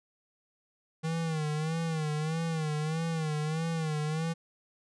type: tone with vibrato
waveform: square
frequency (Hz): 158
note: D#3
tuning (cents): +27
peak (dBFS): -30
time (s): 1.03-4.34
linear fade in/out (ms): 20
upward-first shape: sine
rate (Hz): 1.6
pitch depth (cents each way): 82
effects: resampled to 22050 Hz

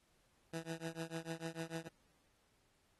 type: tone with tremolo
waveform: 15% pulse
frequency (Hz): 164.1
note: E3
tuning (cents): -8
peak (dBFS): -32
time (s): 0.53-1.88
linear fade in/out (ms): 5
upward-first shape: triangle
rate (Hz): 6.7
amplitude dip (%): 100
effects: pink hiss -75 dBFS RMS until 2.99 s + AAC 32 kbps

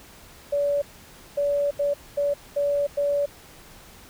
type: tone bursts at uneven times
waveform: sine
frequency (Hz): 573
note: D5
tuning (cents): -43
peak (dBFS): -20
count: 6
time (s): 0.52-0.82 / 1.37-1.71 / 1.79-1.94 / 2.17-2.34 / 2.56-2.87 / 2.97-3.26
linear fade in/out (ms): 10
effects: pink hiss -48 dBFS RMS until 4.09 s

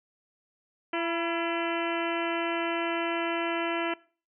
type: harmonic tone with a mistuned harmonic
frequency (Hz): 337.1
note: E4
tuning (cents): +39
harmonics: 1 / 2 / 3 / 4 / 5 / 6 / 7 / 8 / 9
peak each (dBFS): -31 / -34 / -36 / -37 / -38 / -39 / -39 / -40 / -41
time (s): 0.93-3.94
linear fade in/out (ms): 5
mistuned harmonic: 3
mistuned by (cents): -47
effects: noise-tail reverb RT60 0.4 s tail -21 dB re dry

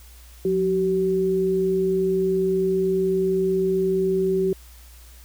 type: tone pair together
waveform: sine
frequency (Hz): 179.6 / 380.6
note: F3 / F#4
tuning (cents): +49 / +49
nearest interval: octave + minor second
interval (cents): 1300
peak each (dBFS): -26 / -19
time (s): 0.45-4.53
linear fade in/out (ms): 2
effects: added 60 Hz sine -44 dBFS peak until 5.24 s + white hiss -51 dBFS RMS until 5.24 s

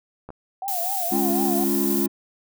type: clicks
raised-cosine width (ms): 1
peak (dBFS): -23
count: 2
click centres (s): 0.29 / 0.304
type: tone with vibrato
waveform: sine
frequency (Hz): 740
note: F#5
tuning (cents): 0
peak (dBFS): -27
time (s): 0.62-1.64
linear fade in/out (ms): 2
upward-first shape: triangle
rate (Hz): 4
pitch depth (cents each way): 170
type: noise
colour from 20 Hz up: violet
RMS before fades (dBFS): -27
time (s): 0.68-2.06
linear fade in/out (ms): 0
type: chord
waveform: triangle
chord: Db major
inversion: second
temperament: equal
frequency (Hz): 207.7 / 277.2 / 349.2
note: Ab3 / Db4 / F4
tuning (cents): 0 / 0 / 0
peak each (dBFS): -23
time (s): 1.11-2.08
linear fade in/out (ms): 20
effects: none

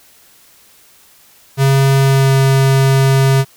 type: tone with pitch glide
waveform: square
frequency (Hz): 136.1 to 135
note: C#3 to C#3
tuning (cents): -31 to -45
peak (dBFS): -9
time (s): 1.57-3.45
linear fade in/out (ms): 50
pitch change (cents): -14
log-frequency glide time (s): 1.98-2.31
effects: white hiss -47 dBFS RMS until 3.56 s

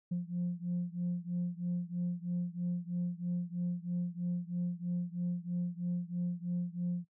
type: beating tone pair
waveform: sine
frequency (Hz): 174.61 / 177.71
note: F3 / F3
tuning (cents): 0 / +30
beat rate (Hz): 3.1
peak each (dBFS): -34 / -35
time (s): 0.11-7.05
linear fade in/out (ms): 10
effects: noise-tail reverb RT60 0.1 s tail -22 dB re dry + tanh soft clip ceiling -28 dBFS

